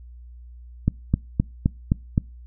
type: click train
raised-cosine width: 5 ms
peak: -5 dBFS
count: 6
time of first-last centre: 0.88-2.179 s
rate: 3.85 Hz
effects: noise-tail reverb RT60 0.3 s tail -26 dB re dry + added 60 Hz sine -40 dBFS peak until 2.46 s